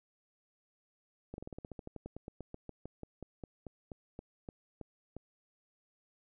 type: slowing click train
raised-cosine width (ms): 2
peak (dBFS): -30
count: 27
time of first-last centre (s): 1.34-5.166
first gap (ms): 41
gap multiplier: 1.09
effects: none